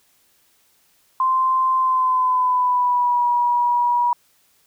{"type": "tone with pitch glide", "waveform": "sine", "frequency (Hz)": [1041, 965.7], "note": ["C6", "B5"], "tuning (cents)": [-9, -39], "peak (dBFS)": -15, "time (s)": [1.2, 4.13], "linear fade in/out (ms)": 2, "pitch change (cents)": -130, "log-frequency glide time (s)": [1.78, 3.26], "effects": ["white hiss -60 dBFS RMS until 4.66 s"]}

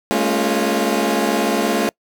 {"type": "chord", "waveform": "20% pulse", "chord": "Bb minor seventh", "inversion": "third", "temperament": "equal with one note detuned", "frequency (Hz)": [207.7, 227.2, 277.2, 349.2], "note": ["Ab3", "Bb3", "Db4", "F4"], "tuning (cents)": [0, -44, 0, 0], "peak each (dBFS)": -17, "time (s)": [0.11, 1.89], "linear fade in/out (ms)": 0, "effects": ["noise-tail reverb RT60 0.1 s tail -26 dB re dry"]}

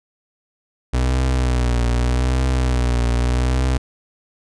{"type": "tone with vibrato", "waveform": "35% pulse", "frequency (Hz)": 61.9, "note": "B1", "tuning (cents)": 5, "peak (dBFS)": -14, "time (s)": [0.93, 3.78], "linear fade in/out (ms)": 10, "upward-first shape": "triangle", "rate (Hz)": 0.82, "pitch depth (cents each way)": 76, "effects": ["resampled to 22050 Hz"]}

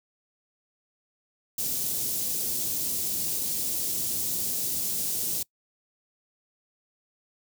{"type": "band-stop noise", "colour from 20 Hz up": "white", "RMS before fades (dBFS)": -29, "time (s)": [1.58, 5.43], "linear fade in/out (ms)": 5, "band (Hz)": [370, 5500], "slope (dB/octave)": 12, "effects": ["noise-tail reverb RT60 0.1 s tail -24 dB re dry", "high-pass 80 Hz 12 dB/octave"]}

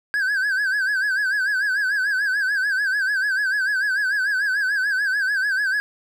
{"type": "tone with vibrato", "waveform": "triangle", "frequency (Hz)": 1597, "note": "G6", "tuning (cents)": 32, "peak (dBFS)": -17, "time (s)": [0.14, 5.8], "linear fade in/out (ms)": 0, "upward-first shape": "sine", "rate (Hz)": 6.8, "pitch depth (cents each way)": 110, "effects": []}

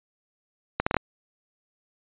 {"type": "accelerating click train", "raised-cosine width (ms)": 0.5, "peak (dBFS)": -7, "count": 5, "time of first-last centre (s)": [0.8, 0.967], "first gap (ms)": 65, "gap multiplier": 0.71, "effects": ["resampled to 8000 Hz"]}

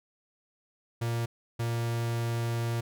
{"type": "tone bursts at uneven times", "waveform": "45% pulse", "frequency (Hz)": 116.9, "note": "A#2", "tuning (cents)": 5, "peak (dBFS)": -28, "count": 2, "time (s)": [[1.01, 1.26], [1.59, 2.81]], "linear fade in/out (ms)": 10, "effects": []}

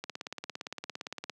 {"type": "click train", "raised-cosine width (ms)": 0.2, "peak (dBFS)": -20, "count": 23, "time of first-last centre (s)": [0.04, 1.297], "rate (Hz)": 17.5, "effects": ["high-pass 200 Hz 12 dB/octave"]}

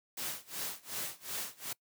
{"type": "noise with tremolo", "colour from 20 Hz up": "white", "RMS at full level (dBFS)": -37, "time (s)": [0.17, 1.73], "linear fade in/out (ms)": 5, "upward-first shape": "sine", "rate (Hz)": 2.7, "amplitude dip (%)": 95, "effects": ["noise-tail reverb RT60 0.1 s tail -24 dB re dry", "high-pass 100 Hz 12 dB/octave"]}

